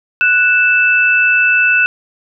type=tone pair together; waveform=sine; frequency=1480 / 2637 Hz; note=F#6 / E7; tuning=0 / 0 cents; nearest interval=minor seventh; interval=1000 cents; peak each=-11 dBFS; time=0.21-1.86 s; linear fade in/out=0 ms; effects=none